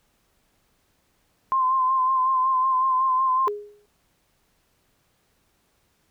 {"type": "tone with vibrato", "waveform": "sine", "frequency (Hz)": 1042, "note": "C6", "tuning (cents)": -7, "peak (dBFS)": -18, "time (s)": [1.52, 3.48], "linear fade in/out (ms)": 0, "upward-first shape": "sine", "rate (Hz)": 5.4, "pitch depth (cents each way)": 35}
{"type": "tone with exponential decay", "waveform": "sine", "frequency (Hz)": 413.9, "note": "G#4", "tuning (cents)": -6, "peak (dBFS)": -22, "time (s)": [3.47, 3.86], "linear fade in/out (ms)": 5, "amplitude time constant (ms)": 84}
{"effects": ["pink hiss -67 dBFS RMS until 6.1 s"]}